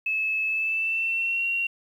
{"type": "tone with pitch glide", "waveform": "sine", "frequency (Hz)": [2600, 2747], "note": ["E7", "F7"], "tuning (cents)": [-24, -29], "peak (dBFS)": -23, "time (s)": [0.06, 1.67], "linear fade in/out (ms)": 5, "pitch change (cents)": 95, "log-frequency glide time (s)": [0.46, 1.47], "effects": ["9-bit"]}